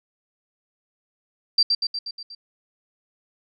sine tone with echo, 4699 Hz, D8, in tune, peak -13 dBFS, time 1.58-1.63 s, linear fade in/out 5 ms, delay 120 ms, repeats 6, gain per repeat -4 dB, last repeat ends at 2.35 s, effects none

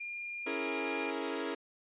sine tone, 2408 Hz, D7, 43 cents sharp, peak -38 dBFS, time 0-1.11 s, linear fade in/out 10 ms
sawtooth chord, A# half-diminished seventh, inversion first, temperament equal, 277.2 / 329.6 / 415.3 / 466.2 Hz, C#4 / E4 / G#4 / A#4, 0 / 0 / 0 / 0 cents, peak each -36 dBFS, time 0.46-1.55 s, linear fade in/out 10 ms
white high-pass noise, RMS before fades -48 dBFS, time 1.22-1.53 s, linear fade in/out 2 ms, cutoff 630 Hz, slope 24 dB/octave
effects resampled to 8000 Hz

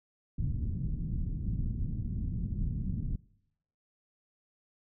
pink low-pass noise, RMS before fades -33 dBFS, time 0.38-3.16 s, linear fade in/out 5 ms, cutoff 200 Hz, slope 24 dB/octave, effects noise-tail reverb RT60 0.8 s tail -22 dB re dry

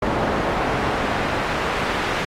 brown noise with band-pass filter sweep, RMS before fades -23 dBFS, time 0.02-2.25 s, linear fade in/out 5 ms, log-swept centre 860 to 1900 Hz, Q 0.72, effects AAC 48 kbps

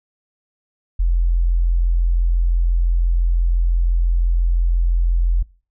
sine tone, 42.93 Hz, F1, 29 cents flat, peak -13 dBFS, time 0.99-5.43 s, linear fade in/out 10 ms, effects noise-tail reverb RT60 0.4 s tail -23 dB re dry

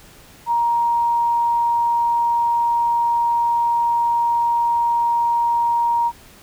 sine tone, 940 Hz, A#5, 14 cents sharp, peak -15 dBFS, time 0.46-6.12 s, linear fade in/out 50 ms, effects pink hiss -46 dBFS RMS until 6.42 s

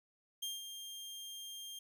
sawtooth tone with ADSR envelope, 3200 Hz, G7, 35 cents sharp, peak -34 dBFS, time 0.42-1.79 s, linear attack 10 ms, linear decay 180 ms, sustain -8 dB, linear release 4 ms, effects none

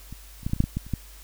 clicks, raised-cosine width 5 ms, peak -26 / -30 / -15 / -29 / -11 / -29 / -7 / -14 / -14 / -30 / -13 dBFS, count 11, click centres 0.126 / 0.432 / 0.465 / 0.497 / 0.534 / 0.564 / 0.604 / 0.64 / 0.77 / 0.866 / 0.937 s, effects added 50 Hz sine -45 dBFS peak until 1.23 s + white hiss -50 dBFS RMS until 1.23 s

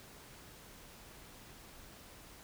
silence, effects pink hiss -55 dBFS RMS until 2.43 s

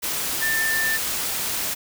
sine tone in noise, 1782 Hz, A6, 22 cents sharp, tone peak -21 dBFS, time 0.41-0.98 s, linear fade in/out 20 ms, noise white, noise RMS -26 dBFS, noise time 0.02-1.75 s, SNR +2 dB, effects none

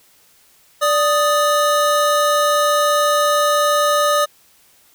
square tone pair together, 587.3 / 1244.4 Hz, D5 / D#6, 0 / 0 cents, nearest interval octave + minor second, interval 1300 cents, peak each -17 dBFS, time 0.81-4.26 s, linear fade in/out 20 ms, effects white hiss -53 dBFS RMS until 4.94 s

